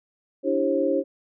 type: tone cluster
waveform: sine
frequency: 288.8 / 328.1 / 392.1 / 538 Hz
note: D4 / E4 / G4 / C5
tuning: -29 / -8 / 0 / +48 cents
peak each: -26 / -27 / -27 / -23 dBFS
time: 0.43-1.04 s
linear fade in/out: 50 ms
effects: none